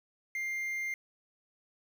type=tone with quantisation; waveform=triangle; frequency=2100 Hz; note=C7; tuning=6 cents sharp; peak=-31 dBFS; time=0.35-0.94 s; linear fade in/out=2 ms; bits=9; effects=none